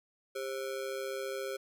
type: ring-modulated tone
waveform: square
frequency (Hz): 466.2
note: A#4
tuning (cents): 0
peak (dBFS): -33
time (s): 0.35-1.57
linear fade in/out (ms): 10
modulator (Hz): 67.2
effects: none